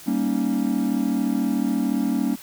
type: chord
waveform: triangle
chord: Eb dominant seventh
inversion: first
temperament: equal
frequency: 196 / 233.1 / 277.2 / 311.1 Hz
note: G3 / Bb3 / Db4 / Eb4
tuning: 0 / 0 / 0 / 0 cents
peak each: -25 / -22 / -22 / -28 dBFS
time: 0.06-2.36 s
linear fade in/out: 20 ms
effects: white hiss -43 dBFS RMS until 2.42 s